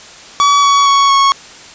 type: tone with pitch steps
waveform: 45% pulse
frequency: 1138 / 1126.2 / 1114.6 / 1103.1 Hz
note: C#6 / C#6 / C#6 / C#6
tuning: +45 / +27 / +9 / -9 cents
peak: -7 dBFS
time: 0.4-1.32 s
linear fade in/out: 0 ms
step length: 230 ms
effects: white hiss -35 dBFS RMS until 1.74 s + resampled to 16000 Hz